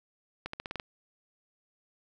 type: accelerating click train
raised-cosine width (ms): 0.3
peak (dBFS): -20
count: 7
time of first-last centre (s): 0.46-0.798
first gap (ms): 74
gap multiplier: 0.89
effects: none